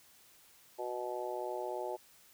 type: harmonic tone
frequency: 123.2 Hz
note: B2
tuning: 4 cents flat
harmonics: 3 / 4 / 5 / 6 / 7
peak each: -41 / -43 / -41 / -47 / -42 dBFS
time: 0.78-1.97 s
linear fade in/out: 20 ms
effects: white hiss -62 dBFS RMS until 2.33 s